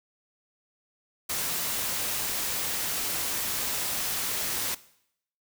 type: noise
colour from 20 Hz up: white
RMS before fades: -30 dBFS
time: 1.29-4.75 s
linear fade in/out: 10 ms
effects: noise-tail reverb RT60 0.7 s tail -18 dB re dry